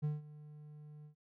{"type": "tone with ADSR envelope", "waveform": "triangle", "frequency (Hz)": 150, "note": "D3", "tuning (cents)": 37, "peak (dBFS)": -29, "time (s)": [0.02, 1.15], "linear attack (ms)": 24, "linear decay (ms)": 170, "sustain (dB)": -19, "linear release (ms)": 100, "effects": []}